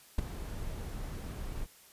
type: noise with ADSR envelope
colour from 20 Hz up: brown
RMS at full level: -27 dBFS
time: 0.18-1.67 s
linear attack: 7 ms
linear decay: 12 ms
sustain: -12 dB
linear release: 40 ms
effects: white hiss -58 dBFS RMS until 1.92 s + resampled to 32000 Hz